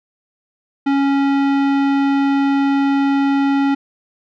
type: tone with tanh clipping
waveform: sine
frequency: 277.2 Hz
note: C#4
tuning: in tune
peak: -15 dBFS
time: 0.86-3.75 s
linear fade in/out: 10 ms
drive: 18 dB
effects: none